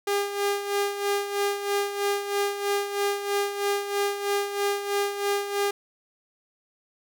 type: tone with tremolo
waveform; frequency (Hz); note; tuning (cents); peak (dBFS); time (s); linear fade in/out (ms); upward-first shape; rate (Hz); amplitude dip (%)
sawtooth; 403.7; G#4; -49; -18; 0.07-5.71; 5; sine; 3.1; 65
effects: none